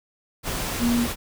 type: tone in noise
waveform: sine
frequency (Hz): 237.7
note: A#3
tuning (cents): +34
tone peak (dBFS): -19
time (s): 0.79-1.08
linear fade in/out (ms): 50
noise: pink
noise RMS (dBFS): -28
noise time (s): 0.43-1.16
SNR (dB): +6
effects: none